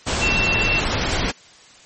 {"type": "tone in noise", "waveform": "sine", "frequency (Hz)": 2703, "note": "E7", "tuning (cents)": 43, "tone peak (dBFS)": -18, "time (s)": [0.21, 0.81], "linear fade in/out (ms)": 20, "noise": "pink", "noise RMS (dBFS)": -21, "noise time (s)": [0.06, 1.32], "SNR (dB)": 0, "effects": ["white hiss -47 dBFS RMS until 1.85 s", "MP3 32 kbps"]}